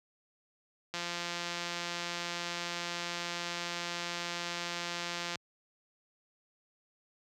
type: click train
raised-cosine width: 0.2 ms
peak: -19 dBFS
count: 765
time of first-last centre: 0.94-5.356 s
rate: 173 Hz
effects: high-pass 80 Hz 12 dB/octave